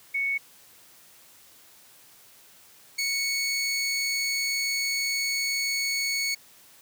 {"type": "tone pair in turn", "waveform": ["sine", "20% pulse"], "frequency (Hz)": [2217, 2217], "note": ["C#7", "C#7"], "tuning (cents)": [0, 0], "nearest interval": "unison", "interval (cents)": 0, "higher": "neither", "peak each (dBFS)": [-24, -20], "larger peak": "second", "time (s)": [[0.14, 0.38], [2.98, 6.35]], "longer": "second", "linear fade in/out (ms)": 10, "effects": ["white hiss -54 dBFS RMS until 6.81 s", "high-pass 60 Hz 12 dB/octave"]}